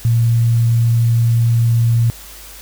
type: tone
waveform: sine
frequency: 116.54 Hz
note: A#2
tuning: in tune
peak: -10 dBFS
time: 0.05-2.1 s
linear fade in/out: 0 ms
effects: added 50 Hz sine -40 dBFS peak until 2.61 s + white hiss -37 dBFS RMS until 2.61 s